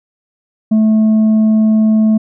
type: tone with tanh clipping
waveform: triangle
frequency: 217.8 Hz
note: A3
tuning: 17 cents flat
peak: -8 dBFS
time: 0.71-2.18 s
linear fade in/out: 10 ms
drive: 8 dB
effects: none